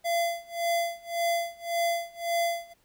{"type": "tone with tremolo", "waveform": "square", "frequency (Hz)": 682, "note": "F5", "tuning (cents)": -41, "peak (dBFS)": -24, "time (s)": [0.04, 2.74], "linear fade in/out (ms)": 20, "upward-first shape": "sine", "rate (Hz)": 1.8, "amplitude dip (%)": 95, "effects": ["pink hiss -67 dBFS RMS until 2.84 s"]}